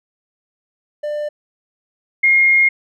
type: tone pair in turn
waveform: triangle / sine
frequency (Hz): 595 / 2138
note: D5 / C7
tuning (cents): +22 / +37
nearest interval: octave + minor seventh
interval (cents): 2215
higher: second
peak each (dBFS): -18 / -9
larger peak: second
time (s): 1.03-1.29 / 2.23-2.69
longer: second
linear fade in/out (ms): 10
effects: none